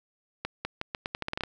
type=accelerating click train; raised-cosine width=0.3 ms; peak=-15 dBFS; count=12; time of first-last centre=0.45-1.436 s; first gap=200 ms; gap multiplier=0.82; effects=none